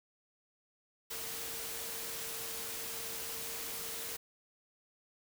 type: tone in noise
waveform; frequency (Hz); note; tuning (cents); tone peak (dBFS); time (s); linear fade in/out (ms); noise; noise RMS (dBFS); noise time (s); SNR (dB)
sine; 455.7; A#4; -39; -52; 1.1-4.17; 10; white; -41; 1.1-4.17; -14
effects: none